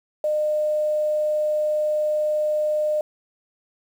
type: tone with quantisation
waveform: sine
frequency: 607 Hz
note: D#5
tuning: 43 cents flat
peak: -19 dBFS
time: 0.24-3.01 s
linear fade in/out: 2 ms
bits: 8
effects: none